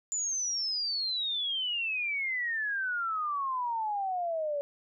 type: exponential sweep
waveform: sine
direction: down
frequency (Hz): 7120 to 564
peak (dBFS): -29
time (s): 0.12-4.61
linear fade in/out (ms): 0
effects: none